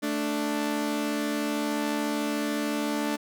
sawtooth tone pair together, 220.3 / 294 Hz, A3 / D4, +2 / +2 cents, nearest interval perfect fourth, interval 500 cents, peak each -27 / -24 dBFS, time 0.02-3.17 s, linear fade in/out 20 ms, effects none

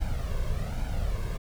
brown noise with flanger, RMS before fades -29 dBFS, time 0-1.38 s, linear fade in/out 20 ms, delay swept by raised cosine 1.3 to 1.88 ms, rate 1.2 Hz, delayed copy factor +0.7, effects none

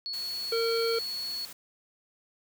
sine tone, 4382 Hz, C#8, 21 cents flat, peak -32 dBFS, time 0.06-1.45 s, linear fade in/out 0 ms
white noise, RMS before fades -45 dBFS, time 0.13-1.53 s, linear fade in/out 5 ms
harmonic tone, 458.5 Hz, A#4, 29 cents flat, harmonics 1 / 3 / 5 / 7 / 9 / 10, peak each -26 / -36 / -40 / -43 / -45 / -46 dBFS, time 0.52-0.99 s, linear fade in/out 5 ms
effects none

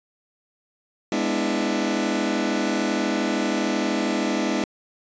sawtooth chord, E dominant seventh, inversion first, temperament just, 206 / 247.2 / 296.7 / 329.6 Hz, G#3 / B3 / D4 / E4, -14 / +2 / +18 / 0 cents, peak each -23 dBFS, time 1.12-4.64 s, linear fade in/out 2 ms, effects resampled to 16000 Hz

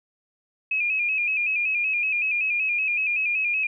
sine tone with vibrato, 2489 Hz, D#7, in tune, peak -21 dBFS, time 0.71-3.67 s, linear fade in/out 5 ms, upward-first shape square, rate 5.3 Hz, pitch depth 53 cents each way, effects none

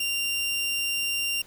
sawtooth tone, 2780 Hz, F7, 9 cents flat, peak -22 dBFS, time 0-1.42 s, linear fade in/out 5 ms, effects pink hiss -52 dBFS RMS until 1.46 s

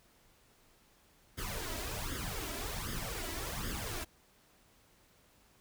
pink noise with flanger, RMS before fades -39 dBFS, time 1.37-4.05 s, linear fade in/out 20 ms, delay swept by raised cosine 0.59 to 3.09 ms, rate 1.3 Hz, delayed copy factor +0.75, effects pink hiss -66 dBFS RMS until 5.6 s

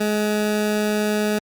20% pulse tone, 210.9 Hz, G#3, 27 cents sharp, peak -14 dBFS, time 0-1.39 s, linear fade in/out 10 ms, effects Opus 48 kbps

